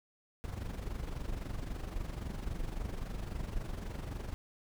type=noise with amplitude modulation; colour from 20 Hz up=brown; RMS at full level=-36 dBFS; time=0.44-4.34 s; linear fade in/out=0 ms; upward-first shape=sine; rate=23.7 Hz; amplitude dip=65%; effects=none